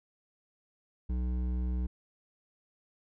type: tone with hard clipping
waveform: triangle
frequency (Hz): 61.74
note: B1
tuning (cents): 0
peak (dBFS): -31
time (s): 1.09-1.87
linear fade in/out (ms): 10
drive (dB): 14
effects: none